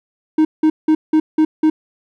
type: tone bursts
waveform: triangle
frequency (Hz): 312.2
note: D#4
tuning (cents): +6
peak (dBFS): -7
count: 6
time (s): 0.38-1.7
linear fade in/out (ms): 5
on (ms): 70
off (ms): 180
effects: none